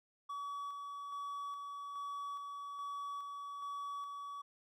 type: tone with tremolo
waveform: triangle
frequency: 1137 Hz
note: C#6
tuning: 44 cents sharp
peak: -38 dBFS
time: 0.29-4.42 s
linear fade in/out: 10 ms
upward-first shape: square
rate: 1.2 Hz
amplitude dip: 30%
effects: none